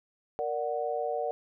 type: chord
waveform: sine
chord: Bb augmented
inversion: none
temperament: equal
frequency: 466.2 / 587.3 / 740 Hz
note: Bb4 / D5 / F#5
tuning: 0 / 0 / 0 cents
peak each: -33 dBFS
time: 0.39-1.31 s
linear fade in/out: 0 ms
effects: none